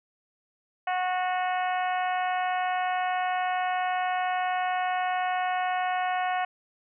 harmonic tone, 366.3 Hz, F#4, 17 cents flat, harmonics 2 / 3 / 4 / 5 / 6 / 7 / 8, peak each -26 / -35 / -36 / -36 / -40 / -41 / -44 dBFS, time 0.87-6.45 s, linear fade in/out 5 ms, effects none

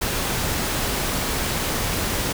pink noise, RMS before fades -24 dBFS, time 0.01-2.33 s, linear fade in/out 10 ms, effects none

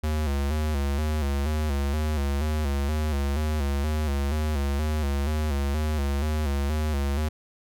square tone with vibrato, 73.42 Hz, D2, in tune, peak -24 dBFS, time 0.03-7.29 s, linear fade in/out 10 ms, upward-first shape square, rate 2.1 Hz, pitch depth 79 cents each way, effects none

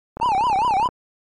click train, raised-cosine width 1 ms, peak -16 dBFS, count 25, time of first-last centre 0.17-0.889 s, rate 33.4 Hz
triangle tone with vibrato, 870 Hz, A5, 20 cents flat, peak -14 dBFS, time 0.21-0.88 s, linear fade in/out 10 ms, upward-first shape triangle, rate 5 Hz, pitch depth 280 cents each way
effects MP3 48 kbps

